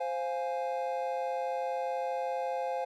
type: chord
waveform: triangle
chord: F minor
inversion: second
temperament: equal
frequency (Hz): 523.3 / 698.5 / 830.6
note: C5 / F5 / Ab5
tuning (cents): 0 / 0 / 0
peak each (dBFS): -32 / -34 / -34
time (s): 0-2.85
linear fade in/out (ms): 10
effects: none